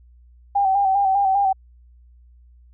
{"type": "tone with vibrato", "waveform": "sine", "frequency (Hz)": 784, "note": "G5", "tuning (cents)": 0, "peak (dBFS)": -15, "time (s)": [0.55, 1.53], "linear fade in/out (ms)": 10, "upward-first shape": "square", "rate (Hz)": 5, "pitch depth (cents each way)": 41, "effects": ["added 60 Hz sine -47 dBFS peak until 2.73 s"]}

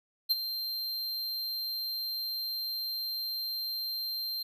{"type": "tone with ADSR envelope", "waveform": "square", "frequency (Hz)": 4158, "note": "C8", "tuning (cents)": -12, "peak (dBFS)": -22, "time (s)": [0.29, 4.43], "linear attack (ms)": 22, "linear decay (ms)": 28, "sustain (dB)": -11, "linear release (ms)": 9, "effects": []}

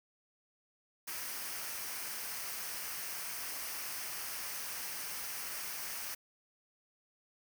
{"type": "noise with comb filter", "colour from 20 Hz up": "white", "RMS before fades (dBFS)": -41, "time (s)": [1.07, 6.15], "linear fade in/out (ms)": 10, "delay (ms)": 0.27, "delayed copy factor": -0.5, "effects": []}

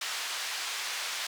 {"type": "band-pass noise", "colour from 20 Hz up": "white", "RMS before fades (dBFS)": -35, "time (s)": [0.01, 1.27], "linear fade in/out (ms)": 5, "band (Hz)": [940, 5000], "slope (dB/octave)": 12, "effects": []}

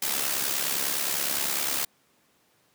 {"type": "noise with amplitude modulation", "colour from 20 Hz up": "white", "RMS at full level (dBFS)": -25, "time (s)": [0.02, 1.85], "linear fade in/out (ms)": 5, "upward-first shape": "sine", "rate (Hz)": 69.8, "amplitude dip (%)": 60, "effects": ["pink hiss -65 dBFS RMS until 2.74 s", "high-pass 150 Hz 12 dB/octave"]}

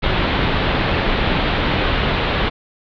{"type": "low-pass noise", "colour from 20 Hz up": "pink", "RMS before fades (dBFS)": -18, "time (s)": [0.02, 2.5], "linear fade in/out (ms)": 20, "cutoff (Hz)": 3900, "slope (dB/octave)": 48, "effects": []}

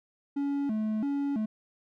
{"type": "tone with vibrato", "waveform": "triangle", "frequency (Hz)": 246.9, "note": "B3", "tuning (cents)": 0, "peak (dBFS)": -25, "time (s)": [0.36, 1.46], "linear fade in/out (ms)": 10, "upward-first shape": "square", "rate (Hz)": 1.5, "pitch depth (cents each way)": 230, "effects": []}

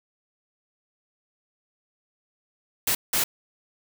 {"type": "noise bursts at uneven times", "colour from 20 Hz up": "white", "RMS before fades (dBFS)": -23, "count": 2, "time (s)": [[2.87, 2.95], [3.13, 3.24]], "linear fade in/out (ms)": 5, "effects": []}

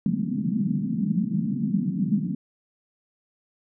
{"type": "band-pass noise", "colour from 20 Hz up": "white", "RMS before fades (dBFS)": -25, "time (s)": [0.06, 2.35], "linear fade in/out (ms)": 2, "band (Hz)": [160, 230], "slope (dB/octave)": 48, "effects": []}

